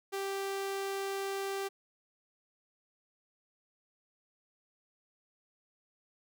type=tone; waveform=sawtooth; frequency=392 Hz; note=G4; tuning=in tune; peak=-30 dBFS; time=0.12-1.69 s; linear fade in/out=20 ms; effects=none